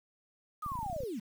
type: linear sweep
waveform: sine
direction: down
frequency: 1266 to 182.8 Hz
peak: -35 dBFS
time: 0.62-1.2 s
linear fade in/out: 10 ms
type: clicks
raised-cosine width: 5 ms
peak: -31 dBFS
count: 11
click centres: 0.663 / 0.719 / 0.755 / 0.79 / 0.83 / 0.863 / 0.899 / 0.929 / 0.964 / 1.005 / 1.035 s
effects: 9-bit